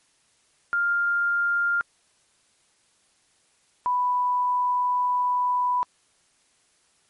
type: tone pair in turn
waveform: sine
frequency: 1400 / 989.9 Hz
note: F6 / B5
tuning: +4 / +4 cents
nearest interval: tritone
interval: 600 cents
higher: first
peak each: -20 dBFS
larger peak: neither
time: 0.73-1.81 / 3.86-5.83 s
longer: second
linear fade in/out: 0 ms
effects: white hiss -64 dBFS RMS until 7.09 s + MP3 48 kbps